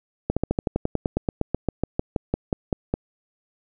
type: slowing click train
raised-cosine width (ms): 2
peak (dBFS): -8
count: 22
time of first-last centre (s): 0.3-2.94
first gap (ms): 66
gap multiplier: 1.06
effects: none